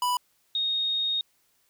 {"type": "tone pair in turn", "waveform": ["square", "sine"], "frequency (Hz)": [987.8, 3721], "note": ["B5", "A#7"], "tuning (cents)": [0, -4], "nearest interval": "octave + major seventh", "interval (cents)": 2296, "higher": "second", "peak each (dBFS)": -24, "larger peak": "neither", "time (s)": [[0.02, 0.17], [0.55, 1.21]], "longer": "second", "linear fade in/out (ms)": 2, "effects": ["white hiss -68 dBFS RMS until 1.69 s"]}